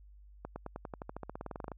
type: accelerating click train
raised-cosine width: 1 ms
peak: -26 dBFS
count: 20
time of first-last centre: 0.45-1.718 s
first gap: 110 ms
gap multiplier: 0.94
effects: added 50 Hz sine -53 dBFS peak until 1.77 s